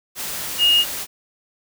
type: tone in noise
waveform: sine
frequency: 2854 Hz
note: F7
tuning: 37 cents sharp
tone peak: -12 dBFS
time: 0.58-0.85 s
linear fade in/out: 50 ms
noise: white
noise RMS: -28 dBFS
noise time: 0.15-1.07 s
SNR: +13 dB
effects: none